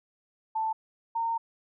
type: tone pair in turn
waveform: sine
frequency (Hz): 883 / 917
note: A5 / A#5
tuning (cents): +6 / -29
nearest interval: minor second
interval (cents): 65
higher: second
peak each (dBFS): -26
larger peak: neither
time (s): 0.55-0.73 / 1.15-1.38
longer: second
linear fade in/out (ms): 10
effects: none